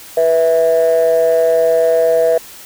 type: ring-modulated tone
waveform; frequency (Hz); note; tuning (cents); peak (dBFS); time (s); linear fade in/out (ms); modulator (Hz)
triangle; 82; E2; -9; -3; 0.17-2.38; 5; 573
effects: tanh soft clip ceiling -4 dBFS + white hiss -36 dBFS RMS until 2.65 s

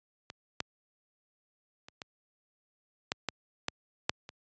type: clicks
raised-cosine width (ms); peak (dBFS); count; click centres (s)
0.2; -24 / -14 / -30 / -23 / -12 / -13 / -12 / -8 / -26; 9; 0.301 / 0.604 / 1.885 / 2.018 / 3.119 / 3.287 / 3.684 / 4.095 / 4.291
effects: high-pass 80 Hz 12 dB/octave + resampled to 16000 Hz

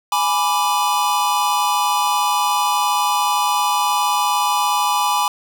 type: chord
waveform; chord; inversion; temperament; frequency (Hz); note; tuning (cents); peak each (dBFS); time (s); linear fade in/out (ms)
square; G# diminished; none; equal; 830.6 / 987.8 / 1174.7; G#5 / B5 / D6; 0 / 0 / 0; -21 / -20 / -22; 0.12-5.28; 2
effects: none

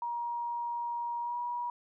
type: tone with pitch glide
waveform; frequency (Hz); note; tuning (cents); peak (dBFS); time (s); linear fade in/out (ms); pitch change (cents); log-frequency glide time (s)
sine; 948 to 962.9; A#5 to B5; +29 to -44; -32; 0.02-1.7; 2; +27; 1.2-1.37
effects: none

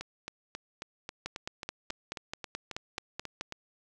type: two click trains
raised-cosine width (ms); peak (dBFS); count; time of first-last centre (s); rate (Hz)
0.2; -21 / -18; 14 / 11; 0.01-3.524 / 1.26-3.411; 3.7 / 4.65
effects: none

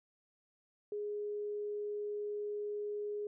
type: tone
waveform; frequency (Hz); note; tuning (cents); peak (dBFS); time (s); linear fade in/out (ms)
sine; 415.3; G#4; 0; -36; 0.92-3.27; 2
effects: none

